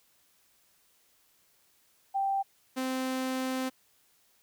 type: tone pair in turn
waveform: sine / sawtooth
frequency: 784 / 259.7 Hz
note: G5 / C4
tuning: 0 / -13 cents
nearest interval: octave + perfect fifth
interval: 1913 cents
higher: first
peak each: -26 dBFS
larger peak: neither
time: 2.14-2.43 / 2.76-3.7 s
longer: second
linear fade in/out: 20 ms
effects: white hiss -67 dBFS RMS until 4.42 s